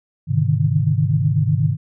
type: tone cluster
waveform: sine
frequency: 103.3 / 129.9 / 148 / 156 Hz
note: G#2 / C3 / D3 / D#3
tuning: -9 / -12 / +14 / +5 cents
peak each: -20 dBFS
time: 0.27-1.77 s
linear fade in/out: 50 ms
effects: none

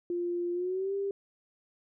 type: tone with pitch glide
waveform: sine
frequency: 349.2 to 396.5 Hz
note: F4 to G4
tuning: 0 to +20 cents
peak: -29 dBFS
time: 0.1-1.11 s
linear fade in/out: 2 ms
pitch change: +220 cents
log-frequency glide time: 0.53-0.94 s
effects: none

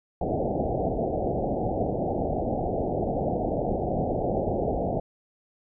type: low-pass noise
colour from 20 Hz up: white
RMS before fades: -27 dBFS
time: 0.21-5 s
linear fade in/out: 5 ms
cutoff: 780 Hz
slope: 96 dB/octave
effects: none

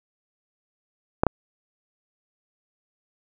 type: clicks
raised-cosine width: 1 ms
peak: -3 dBFS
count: 2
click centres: 1.235 / 1.267 s
effects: none

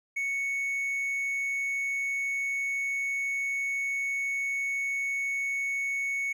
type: tone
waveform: triangle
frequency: 2217 Hz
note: C#7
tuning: in tune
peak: -26 dBFS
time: 0.16-6.33 s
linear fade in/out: 10 ms
effects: none

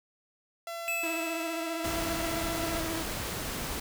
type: tone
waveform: sawtooth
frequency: 675 Hz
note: E5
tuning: 41 cents sharp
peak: -32 dBFS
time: 0.67-2.8 s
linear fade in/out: 2 ms
type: tone with exponential decay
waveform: square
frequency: 2617 Hz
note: E7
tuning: 13 cents flat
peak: -29 dBFS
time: 0.88-2.82 s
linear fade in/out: 0 ms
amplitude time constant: 420 ms
type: tone with vibrato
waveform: sawtooth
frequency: 326.1 Hz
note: E4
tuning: 19 cents flat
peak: -30 dBFS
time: 1.03-3.03 s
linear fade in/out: 5 ms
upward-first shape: sine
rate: 15 Hz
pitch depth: 36 cents each way
type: noise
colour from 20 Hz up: pink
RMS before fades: -35 dBFS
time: 1.84-3.8 s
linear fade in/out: 5 ms
effects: none

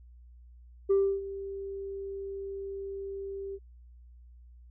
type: tone with ADSR envelope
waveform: sine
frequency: 392.9 Hz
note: G4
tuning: 4 cents sharp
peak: -18 dBFS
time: 0.89-3.59 s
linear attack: 18 ms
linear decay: 300 ms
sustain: -17 dB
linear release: 45 ms
effects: tanh soft clip ceiling -19 dBFS + added 60 Hz sine -50 dBFS peak until 4.7 s

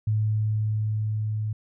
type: tone with level ramp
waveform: sine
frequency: 107.6 Hz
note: A2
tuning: 38 cents flat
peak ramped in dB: -20 to -25 dBFS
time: 0.07-1.53 s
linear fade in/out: 5 ms
effects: none

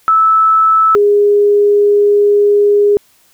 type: tone pair in turn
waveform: sine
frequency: 1309 / 410.4 Hz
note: E6 / G#4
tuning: -13 / -21 cents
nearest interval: octave + minor sixth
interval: 2008 cents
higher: first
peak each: -6 dBFS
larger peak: neither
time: 0.08-0.95 / 0.95-2.97 s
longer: second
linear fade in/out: 0 ms
effects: white hiss -51 dBFS RMS until 3.33 s

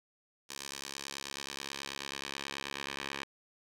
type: tone with band-pass filter sweep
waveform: 10% pulse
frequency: 69.3 Hz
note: C#2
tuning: in tune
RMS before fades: -42 dBFS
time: 0.49-3.24 s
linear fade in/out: 10 ms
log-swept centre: 6100 to 2600 Hz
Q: 0.98
effects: none

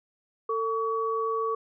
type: tone pair together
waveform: sine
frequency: 448.5 / 1132 Hz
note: A4 / C#6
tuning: +33 / +36 cents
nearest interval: octave + major third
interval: 1603 cents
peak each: -28 dBFS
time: 0.49-1.55 s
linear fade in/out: 5 ms
effects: none

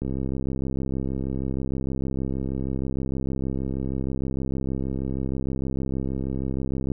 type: click train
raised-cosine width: 3 ms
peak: -16 dBFS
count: 459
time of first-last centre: 0.02-6.918 s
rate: 66.4 Hz
effects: none

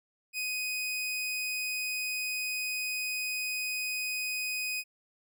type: tone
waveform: sawtooth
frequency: 2500 Hz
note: D#7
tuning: 8 cents sharp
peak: -28 dBFS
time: 0.33-4.84 s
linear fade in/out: 50 ms
effects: none

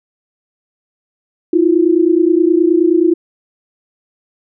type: tone pair together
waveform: sine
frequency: 324 / 353.5 Hz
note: E4 / F4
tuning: -30 / +21 cents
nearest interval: major second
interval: 151 cents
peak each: -11 dBFS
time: 1.53-3.14 s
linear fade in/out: 5 ms
effects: none

